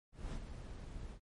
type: noise with ADSR envelope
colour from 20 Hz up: brown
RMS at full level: -39 dBFS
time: 0.12-1.2 s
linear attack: 220 ms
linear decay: 50 ms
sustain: -8 dB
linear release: 80 ms
effects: MP3 48 kbps